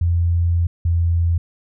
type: tone pair in turn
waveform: sine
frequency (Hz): 85.5 / 84.71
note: F2 / E2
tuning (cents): -36 / +48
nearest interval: unison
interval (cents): 16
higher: first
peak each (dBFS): -14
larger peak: neither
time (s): 0.01-0.67 / 0.85-1.38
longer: first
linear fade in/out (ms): 5
effects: none